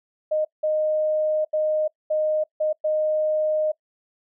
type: tone bursts at uneven times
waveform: sine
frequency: 617 Hz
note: D#5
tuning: 15 cents flat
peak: -19 dBFS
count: 6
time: 0.31-0.45 / 0.63-1.45 / 1.53-1.88 / 2.1-2.44 / 2.6-2.73 / 2.84-3.72 s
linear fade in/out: 10 ms
effects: noise-tail reverb RT60 0.1 s tail -23 dB re dry